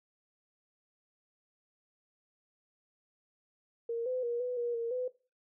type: tone with pitch steps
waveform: sine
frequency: 464.6 / 508 / 475 / 496.6 / 477.3 / 464.1 / 503 Hz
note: A#4 / B4 / A#4 / B4 / A#4 / A#4 / B4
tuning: -6 / +49 / +33 / +9 / +41 / -8 / +32 cents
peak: -31 dBFS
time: 3.89-5.08 s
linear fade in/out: 5 ms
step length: 170 ms
effects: noise-tail reverb RT60 0.3 s tail -17 dB re dry